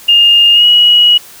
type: tone with pitch glide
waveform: sine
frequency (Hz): 2826 to 2909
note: F7 to F#7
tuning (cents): +20 to -30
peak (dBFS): -3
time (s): 0.08-1.18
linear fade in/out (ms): 10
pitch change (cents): +50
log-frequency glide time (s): 0.53-0.65
effects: white hiss -35 dBFS RMS until 1.4 s